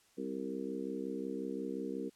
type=harmonic tone with a mistuned harmonic; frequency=65.6 Hz; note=C2; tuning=5 cents sharp; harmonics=3 / 4 / 5 / 6 / 7; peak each=-44 / -41 / -43 / -44 / -43 dBFS; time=0.17-2.1 s; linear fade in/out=20 ms; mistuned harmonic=7; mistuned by=+17 cents; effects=white hiss -68 dBFS RMS until 2.15 s + low-pass 10000 Hz 12 dB/octave